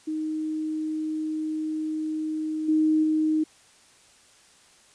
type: tone with level steps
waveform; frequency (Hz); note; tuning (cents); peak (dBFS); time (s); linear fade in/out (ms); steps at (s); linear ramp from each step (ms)
sine; 311.6; D#4; +3; -26 / -18 / -20; 0.07-3.44; 10; 2.68 / 3.03; 10
effects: white hiss -56 dBFS RMS until 4.94 s + resampled to 22050 Hz